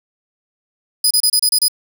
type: tone bursts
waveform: 20% pulse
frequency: 4978 Hz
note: D#8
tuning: in tune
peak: -5 dBFS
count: 7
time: 1.04-1.683 s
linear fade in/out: 5 ms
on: 67 ms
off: 29 ms
effects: none